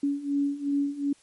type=beating tone pair; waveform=sine; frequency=281.4 / 284.1 Hz; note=C#4 / C#4; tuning=+26 / +43 cents; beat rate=2.7 Hz; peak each=-29 / -26 dBFS; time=0.03-1.13 s; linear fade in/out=5 ms; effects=white hiss -60 dBFS RMS until 1.22 s + MP3 48 kbps